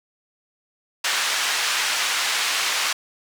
pink band-pass noise, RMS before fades -23 dBFS, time 1.04-2.93 s, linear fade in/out 5 ms, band 1400 to 6900 Hz, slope 12 dB/octave, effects none

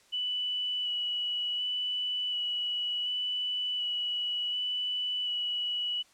sine tone with vibrato, 2957 Hz, F#7, 2 cents flat, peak -29 dBFS, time 0.12-6.03 s, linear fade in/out 20 ms, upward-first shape square, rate 0.68 Hz, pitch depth 11 cents each way, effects white hiss -62 dBFS RMS until 6.13 s + low-pass 8000 Hz 12 dB/octave

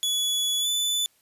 sawtooth tone with pitch glide, 3400 to 3492 Hz, G#7 to A7, +40 to -14 cents, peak -20 dBFS, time 0.03-1.06 s, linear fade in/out 0 ms, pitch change +46 cents, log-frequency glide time 0.6-0.67 s, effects white hiss -64 dBFS RMS until 1.21 s + resampled to 32000 Hz

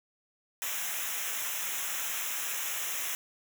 white noise with comb filter, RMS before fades -34 dBFS, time 0.62-3.15 s, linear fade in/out 0 ms, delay 0.22 ms, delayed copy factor -0.95, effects none

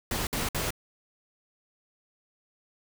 pink noise bursts, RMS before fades -30 dBFS, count 3, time 0.11-0.706 s, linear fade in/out 2 ms, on 160 ms, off 58 ms, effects none

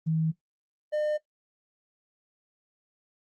sine / triangle tone pair in turn, 160 / 604.1 Hz, D#3 / D5, +49 / +49 cents, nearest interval octave + major seventh, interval 2300 cents, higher second, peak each -23 dBFS, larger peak neither, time 0.06-0.32 / 0.92-1.18 s, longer neither, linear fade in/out 20 ms, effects noise-tail reverb RT60 0.1 s tail -17 dB re dry + Opus 32 kbps

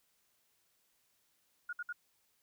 sine tone bursts, 1435 Hz, F6, 47 cents sharp, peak -37 dBFS, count 3, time 1.69-1.927 s, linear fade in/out 5 ms, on 39 ms, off 60 ms, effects white hiss -75 dBFS RMS until 2.42 s

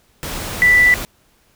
sine tone in noise, 1975.5 Hz, B6, in tune, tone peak -8 dBFS, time 0.62-0.94 s, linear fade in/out 0 ms, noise pink, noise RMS -26 dBFS, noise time 0.23-1.05 s, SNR +15 dB, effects pink hiss -57 dBFS RMS until 1.55 s

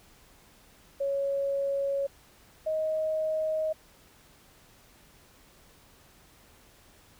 sine tone pair in turn, 555 / 627.8 Hz, C#5 / D#5, +2 / +15 cents, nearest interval major second, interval 213 cents, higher second, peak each -26 dBFS, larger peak neither, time 1-2.07 / 2.66-3.73 s, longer neither, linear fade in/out 10 ms, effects pink hiss -58 dBFS RMS until 7.19 s

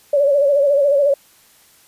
sine tone with vibrato, 566 Hz, C#5, 36 cents sharp, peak -11 dBFS, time 0.13-1.14 s, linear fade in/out 5 ms, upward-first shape sine, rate 14 Hz, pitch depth 66 cents each way, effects white hiss -51 dBFS RMS until 1.87 s + resampled to 32000 Hz

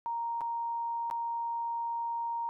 sine tone with dropouts, 932.3 Hz, A#5, in tune, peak -31 dBFS, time 0.06-2.49 s, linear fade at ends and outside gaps 0 ms, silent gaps 0.408-0.415 / 1.101-1.111 s, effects none

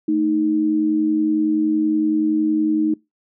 sine tone pair together, 220.4 / 311.1 Hz, A3 / D#4, +3 / 0 cents, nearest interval tritone, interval 597 cents, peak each -24 / -16 dBFS, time 0.08-2.94 s, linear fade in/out 5 ms, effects noise-tail reverb RT60 0.2 s tail -23 dB re dry

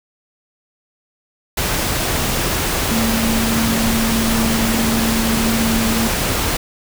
sine tone in noise, 225.9 Hz, A3, 46 cents sharp, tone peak -17 dBFS, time 2.91-6.08 s, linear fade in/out 5 ms, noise pink, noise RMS -19 dBFS, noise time 1.57-6.57 s, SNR -1 dB, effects none

